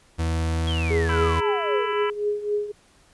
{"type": "tone", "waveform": "40% pulse", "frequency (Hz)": 81.6, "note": "E2", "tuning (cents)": -17, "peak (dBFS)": -21, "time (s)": [0.18, 1.41], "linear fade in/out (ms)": 20}
{"type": "exponential sweep", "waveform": "sine", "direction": "down", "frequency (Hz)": [3356, 392], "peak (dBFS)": -29, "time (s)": [0.67, 1.93], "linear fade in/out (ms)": 5}
{"type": "tone with tremolo", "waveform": "sine", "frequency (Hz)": 415.3, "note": "G#4", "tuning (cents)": 0, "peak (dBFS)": -19, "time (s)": [0.9, 2.72], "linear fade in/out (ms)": 10, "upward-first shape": "triangle", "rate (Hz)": 3.8, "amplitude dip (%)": 80}
{"type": "harmonic tone", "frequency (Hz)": 332.1, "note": "E4", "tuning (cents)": 13, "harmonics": [3, 4, 5, 6, 7, 8, 9], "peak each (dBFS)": [-28, -31, -36, -37, -37, -42, -37], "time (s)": [1.09, 2.1], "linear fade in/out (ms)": 2}
{"effects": ["pink hiss -57 dBFS RMS until 3.13 s", "resampled to 24000 Hz"]}